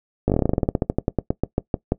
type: slowing click train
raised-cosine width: 2 ms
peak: -5 dBFS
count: 24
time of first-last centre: 0.28-1.921 s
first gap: 18 ms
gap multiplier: 1.11
effects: noise-tail reverb RT60 0.1 s tail -20 dB re dry